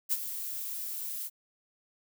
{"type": "noise with ADSR envelope", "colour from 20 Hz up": "violet", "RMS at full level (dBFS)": -26, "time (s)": [0.09, 1.3], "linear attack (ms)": 33, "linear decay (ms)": 38, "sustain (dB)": -11, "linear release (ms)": 39, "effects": []}